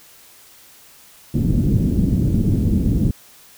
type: low-pass noise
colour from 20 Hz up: white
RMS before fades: -17 dBFS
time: 1.34-3.11 s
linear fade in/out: 5 ms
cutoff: 250 Hz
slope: 24 dB/octave
effects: white hiss -47 dBFS RMS until 3.57 s